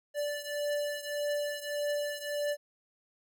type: beating tone pair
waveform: square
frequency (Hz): 584 / 585.7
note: D5 / D5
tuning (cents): -10 / -5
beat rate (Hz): 1.7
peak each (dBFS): -34 / -37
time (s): 0.14-2.57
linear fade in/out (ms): 50
effects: none